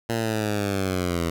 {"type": "linear sweep", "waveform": "10% pulse", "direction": "down", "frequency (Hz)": [116.54, 82.41], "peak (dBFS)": -15, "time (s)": [0.09, 1.3], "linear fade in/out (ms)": 5, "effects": []}